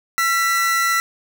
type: tone pair together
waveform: 45% pulse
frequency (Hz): 1351 / 1966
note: E6 / B6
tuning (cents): +42 / -8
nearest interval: tritone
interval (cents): 650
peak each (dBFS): -19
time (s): 0.18-1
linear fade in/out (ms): 0
effects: none